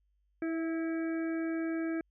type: harmonic tone with a mistuned harmonic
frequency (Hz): 325.9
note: E4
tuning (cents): -20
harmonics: 1 / 2 / 4 / 5 / 6 / 7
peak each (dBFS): -31 / -43 / -50 / -45 / -55 / -50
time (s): 0.42-2.01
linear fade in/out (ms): 2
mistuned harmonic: 2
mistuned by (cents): +17
effects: added 50 Hz sine -70 dBFS peak until 2.1 s